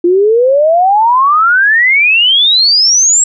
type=exponential sweep; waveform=sine; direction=up; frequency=340 to 7740 Hz; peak=-5 dBFS; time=0.04-3.24 s; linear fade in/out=5 ms; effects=none